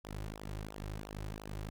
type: tone with flanger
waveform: sawtooth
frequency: 51.91 Hz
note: G#1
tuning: in tune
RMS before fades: -43 dBFS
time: 0.04-1.7 s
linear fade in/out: 5 ms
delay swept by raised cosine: 0.44 to 4.54 ms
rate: 2.9 Hz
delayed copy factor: -0.8
effects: none